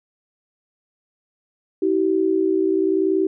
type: tone pair together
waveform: sine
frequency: 321.2 / 382 Hz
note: E4 / G4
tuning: -45 / -45 cents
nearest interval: minor third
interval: 300 cents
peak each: -20 / -18 dBFS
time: 1.82-3.27 s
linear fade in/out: 5 ms
effects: none